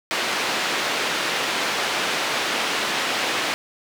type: band-pass noise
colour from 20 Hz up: white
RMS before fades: -24 dBFS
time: 0.11-3.54 s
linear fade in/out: 0 ms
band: 250 to 3200 Hz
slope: 12 dB/octave
effects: none